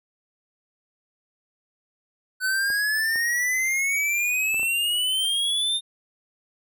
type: exponential sweep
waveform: square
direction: up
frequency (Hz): 1500 to 3653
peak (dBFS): -22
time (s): 2.4-5.81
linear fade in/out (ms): 50
type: clicks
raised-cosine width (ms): 1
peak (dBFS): -26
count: 5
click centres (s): 2.703 / 3.158 / 4.544 / 4.596 / 4.631
effects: none